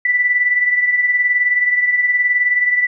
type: beating tone pair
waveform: sine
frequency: 1973 / 1992 Hz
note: B6 / B6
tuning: -2 / +14 cents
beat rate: 19 Hz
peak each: -13 / -21 dBFS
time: 0.05-2.87 s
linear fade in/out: 5 ms
effects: none